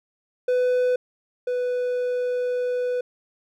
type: tone pair in turn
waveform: triangle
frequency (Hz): 499.6 / 495.6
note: B4 / B4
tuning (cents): +20 / +6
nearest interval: unison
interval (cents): 14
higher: first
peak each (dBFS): -16 / -20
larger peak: first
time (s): 0.48-0.96 / 1.47-3.01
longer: second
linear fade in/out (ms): 5
effects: none